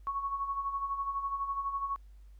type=tone with tremolo; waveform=sine; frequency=1108.7 Hz; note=C#6; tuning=in tune; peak=-29 dBFS; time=0.07-1.96 s; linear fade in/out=0 ms; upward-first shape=sine; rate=12 Hz; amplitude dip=60%; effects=added 50 Hz sine -50 dBFS peak until 2.39 s + pink hiss -74 dBFS RMS until 2.39 s